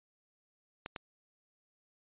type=clicks; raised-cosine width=0.3 ms; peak=-23 dBFS; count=2; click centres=0.861 / 0.962 s; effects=resampled to 8000 Hz

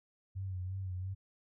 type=tone with vibrato; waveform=sine; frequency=93.6 Hz; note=F#2; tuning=20 cents sharp; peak=-36 dBFS; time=0.35-1.15 s; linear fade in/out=20 ms; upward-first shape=sine; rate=2.9 Hz; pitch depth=53 cents each way; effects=none

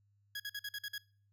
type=tone bursts; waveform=20% pulse; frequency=1661.2 Hz; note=G#6; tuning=in tune; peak=-34 dBFS; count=7; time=0.35-0.981 s; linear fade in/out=5 ms; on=49 ms; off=48 ms; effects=noise-tail reverb RT60 0.5 s tail -24 dB re dry + added 101 Hz sine -69 dBFS peak until 1.32 s

